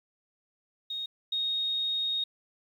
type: tone pair in turn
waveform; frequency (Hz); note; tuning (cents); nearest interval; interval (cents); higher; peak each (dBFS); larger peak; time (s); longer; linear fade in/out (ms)
sine; 3729 / 3729; A#7 / A#7; 0 / 0; unison; 0; neither; -32 / -27; second; 0.9-1.06 / 1.32-2.24; second; 5
effects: 10-bit